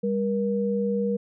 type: tone pair together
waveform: sine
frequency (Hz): 200 / 476.2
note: G3 / A#4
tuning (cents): +35 / +37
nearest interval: octave + minor third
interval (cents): 1502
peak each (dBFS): -25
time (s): 0.03-1.17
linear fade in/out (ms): 10
effects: none